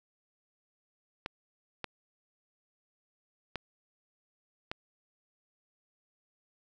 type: clicks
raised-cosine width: 0.3 ms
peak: -19 dBFS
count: 4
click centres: 1.261 / 1.843 / 3.557 / 4.715 s
effects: none